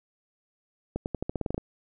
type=accelerating click train; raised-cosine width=2 ms; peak=-16 dBFS; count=11; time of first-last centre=0.96-1.579 s; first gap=99 ms; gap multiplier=0.89; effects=none